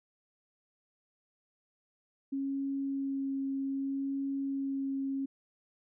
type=tone with vibrato; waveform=sine; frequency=273.2 Hz; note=C#4; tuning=25 cents flat; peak=-31 dBFS; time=2.32-5.26 s; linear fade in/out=10 ms; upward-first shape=sine; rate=0.64 Hz; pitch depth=10 cents each way; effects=none